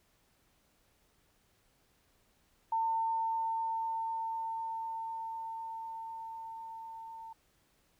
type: tone with level ramp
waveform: sine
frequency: 902 Hz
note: A5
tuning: 43 cents sharp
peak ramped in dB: -28 to -44 dBFS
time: 2.72-7.33 s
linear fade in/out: 5 ms
effects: pink hiss -71 dBFS RMS until 7.99 s